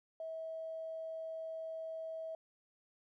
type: tone with tanh clipping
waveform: triangle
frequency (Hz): 646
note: E5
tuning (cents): -35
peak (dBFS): -40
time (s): 0.2-2.35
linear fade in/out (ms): 2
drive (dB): 3
effects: none